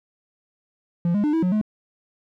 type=tone with pitch steps; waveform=triangle; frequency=172 / 206 / 298.7 / 324.9 / 181.9 / 213.5 Hz; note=F3 / G#3 / D4 / E4 / F#3 / G#3; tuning=-26 / -14 / +29 / -25 / -29 / +48 cents; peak=-16 dBFS; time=1.05-1.614 s; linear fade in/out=2 ms; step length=94 ms; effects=none